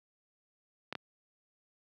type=clicks; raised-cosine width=0.3 ms; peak=-20 dBFS; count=2; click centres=0.926 / 0.953 s; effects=high-pass 150 Hz 12 dB/octave